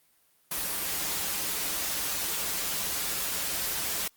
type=noise with comb filter; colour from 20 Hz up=white; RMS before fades=-31 dBFS; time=0.51-4.08 s; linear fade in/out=5 ms; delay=8.1 ms; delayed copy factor=-0.55; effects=white hiss -66 dBFS RMS until 4.16 s + Opus 32 kbps